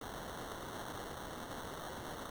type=noise with sample-and-hold; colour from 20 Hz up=white; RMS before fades=-45 dBFS; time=0.01-2.3 s; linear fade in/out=5 ms; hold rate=2450 Hz; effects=none